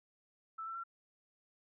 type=tone with pitch steps; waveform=sine; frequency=1318.5 / 1340 / 1361.8 Hz; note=E6 / E6 / F6; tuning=0 / +28 / -44 cents; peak=-40 dBFS; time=0.58-0.838 s; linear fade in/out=10 ms; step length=86 ms; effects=none